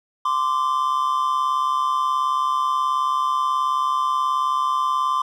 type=tone pair together; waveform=triangle; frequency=1036.1 / 1174.7 Hz; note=C6 / D6; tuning=-17 / 0 cents; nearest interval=major second; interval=217 cents; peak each=-19 / -20 dBFS; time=0.25-5.22 s; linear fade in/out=5 ms; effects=none